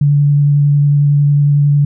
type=tone with vibrato; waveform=sine; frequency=144.4 Hz; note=D3; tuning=29 cents flat; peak=-7 dBFS; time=0.01-1.85 s; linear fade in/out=5 ms; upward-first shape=triangle; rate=11 Hz; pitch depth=14 cents each way; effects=none